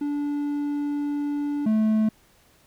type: tone pair in turn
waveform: triangle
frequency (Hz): 290 / 217.3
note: D4 / A3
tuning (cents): -22 / -21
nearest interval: perfect fourth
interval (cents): 499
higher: first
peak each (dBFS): -22 / -16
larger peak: second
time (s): 0.01-1.66 / 1.66-2.09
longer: first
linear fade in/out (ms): 5
effects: pink hiss -59 dBFS RMS until 2.66 s